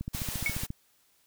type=click train; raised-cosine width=5 ms; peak=-22 dBFS; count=11; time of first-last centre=0.01-0.704 s; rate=14.4 Hz
type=noise; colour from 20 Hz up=white; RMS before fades=-37 dBFS; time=0.13-0.67 s; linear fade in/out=20 ms
type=tone with exponential decay; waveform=sine; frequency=2217 Hz; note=C#7; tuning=in tune; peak=-22 dBFS; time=0.46-0.58 s; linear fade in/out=1 ms; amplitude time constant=25 ms
effects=white hiss -67 dBFS RMS until 1.26 s